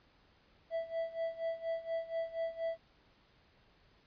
triangle tone with tremolo, 659.3 Hz, E5, in tune, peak -30 dBFS, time 0.7-2.78 s, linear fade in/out 50 ms, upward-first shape sine, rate 4.2 Hz, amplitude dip 85%, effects pink hiss -67 dBFS RMS until 4.06 s + resampled to 11025 Hz

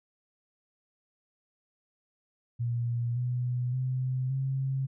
sine tone with pitch steps, 118.9 / 123.73 / 128.77 / 134 Hz, A#2 / B2 / C3 / C3, +35 / +4 / -27 / +42 cents, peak -27 dBFS, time 2.59-4.87 s, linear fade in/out 20 ms, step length 570 ms, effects none

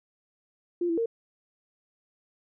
sine tone with pitch steps, 348.3 / 332.9 / 459.8 Hz, F4 / E4 / A#4, -5 / +17 / -24 cents, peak -24 dBFS, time 0.81-1.059 s, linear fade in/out 5 ms, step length 83 ms, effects none

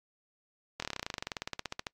slowing click train, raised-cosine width 0.2 ms, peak -17 dBFS, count 25, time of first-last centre 0.8-1.868 s, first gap 24 ms, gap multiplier 1.05, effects noise-tail reverb RT60 0.1 s tail -26 dB re dry + AAC 64 kbps

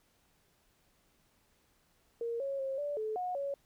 sine tone with pitch steps, 466.1 / 550 / 537 / 581 / 433.8 / 726 / 559 Hz, A#4 / C#5 / C5 / D5 / A4 / F#5 / C#5, 0 / -14 / +45 / -19 / -25 / -33 / +14 cents, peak -33 dBFS, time 2.21-3.54 s, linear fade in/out 2 ms, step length 190 ms, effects pink hiss -71 dBFS RMS until 3.65 s

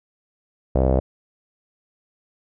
sawtooth tone with low-pass filter, 65.3 Hz, C2, 3 cents flat, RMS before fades -18 dBFS, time 0.75-1 s, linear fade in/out 5 ms, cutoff 590 Hz, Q 3.8, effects none

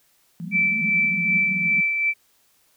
white band-pass noise, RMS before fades -31 dBFS, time 0.4-1.81 s, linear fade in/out 0 ms, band 170 to 220 Hz, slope 96 dB/octave
sine tone with tremolo, 2327 Hz, D7, 17 cents flat, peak -16 dBFS, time 0.51-2.14 s, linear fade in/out 50 ms, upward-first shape sine, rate 2.6 Hz, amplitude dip 45%
effects white hiss -62 dBFS RMS until 2.76 s

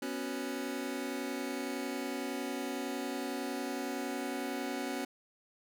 sawtooth chord, B suspended second, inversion none, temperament just, 246.9 / 277.8 / 370.4 Hz, B3 / C#4 / F#4, 0 / +4 / +2 cents, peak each -36 / -34 / -37 dBFS, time 0.02-5.05 s, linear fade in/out 5 ms, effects none

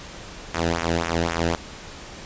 sawtooth tone with flanger, 83.8 Hz, E2, 29 cents sharp, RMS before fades -24 dBFS, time 0.54-1.56 s, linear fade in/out 5 ms, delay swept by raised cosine 0.22 to 0.93 ms, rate 3.8 Hz, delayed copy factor -0.9, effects pink hiss -39 dBFS RMS until 2.25 s + resampled to 16000 Hz

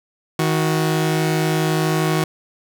sawtooth tone pair together, 157.92 / 368.3 Hz, D#3 / F#4, +26 / -8 cents, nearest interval octave + minor third, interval 1466 cents, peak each -14 / -18 dBFS, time 0.39-2.24 s, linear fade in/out 2 ms, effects none

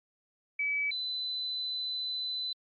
sine tone pair in turn, 2290 / 4013 Hz, D7 / B7, -44 / +27 cents, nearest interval minor seventh, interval 971 cents, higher second, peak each -28 / -32 dBFS, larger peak first, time 0.59-0.91 / 0.91-2.53 s, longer second, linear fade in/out 5 ms, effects Opus 48 kbps

